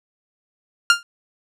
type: tone with exponential decay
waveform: sawtooth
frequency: 1400 Hz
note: F6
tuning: 4 cents sharp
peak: -3 dBFS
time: 0.9-1.03 s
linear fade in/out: 1 ms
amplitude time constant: 27 ms
effects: low-pass 8000 Hz 12 dB/octave